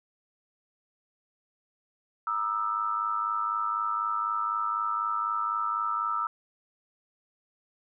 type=tone cluster; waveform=sine; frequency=949 / 1216 / 1320 Hz; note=A#5 / D#6 / E6; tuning=+31 / -40 / +2 cents; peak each=-36 / -32 / -28 dBFS; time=2.27-6.27 s; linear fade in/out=2 ms; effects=none